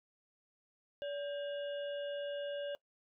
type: harmonic tone with a mistuned harmonic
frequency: 573 Hz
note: D5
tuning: 43 cents flat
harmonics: 1 / 3 / 5 / 6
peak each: -37 / -51 / -50 / -57 dBFS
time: 1.02-2.75 s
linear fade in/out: 0 ms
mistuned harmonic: 3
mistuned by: -130 cents
effects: noise-tail reverb RT60 0.1 s tail -20 dB re dry